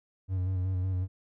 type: tone with vibrato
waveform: triangle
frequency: 92.8 Hz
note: F#2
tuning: 6 cents sharp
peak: -25 dBFS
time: 0.28-1.08 s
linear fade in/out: 50 ms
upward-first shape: square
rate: 5.4 Hz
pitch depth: 29 cents each way
effects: none